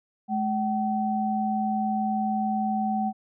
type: tone pair together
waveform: sine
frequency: 213.4 / 761.9 Hz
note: G#3 / G5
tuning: +47 / -49 cents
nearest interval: octave + minor seventh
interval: 2204 cents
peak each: -26 dBFS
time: 0.28-3.13 s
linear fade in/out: 50 ms
effects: none